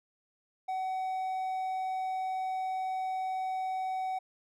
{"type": "tone", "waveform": "triangle", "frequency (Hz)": 753, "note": "F#5", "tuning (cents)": 30, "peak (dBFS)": -29, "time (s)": [0.68, 4.19], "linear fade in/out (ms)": 10, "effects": []}